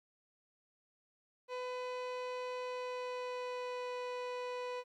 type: tone with pitch glide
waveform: 30% pulse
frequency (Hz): 501 to 496.1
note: B4 to B4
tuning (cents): +25 to +8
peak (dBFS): -36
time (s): 1.48-4.84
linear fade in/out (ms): 50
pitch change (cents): -17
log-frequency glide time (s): 2.64-3.96
effects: low-pass 4000 Hz 12 dB/octave + 13-bit